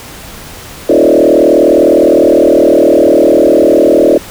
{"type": "tone with frequency modulation", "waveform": "sine", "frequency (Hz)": 452.7, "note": "A4", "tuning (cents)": 49, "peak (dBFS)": -3, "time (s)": [0.89, 4.18], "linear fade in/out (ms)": 5, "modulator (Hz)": 39.7, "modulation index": 4.2, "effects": ["pink hiss -29 dBFS RMS until 4.3 s"]}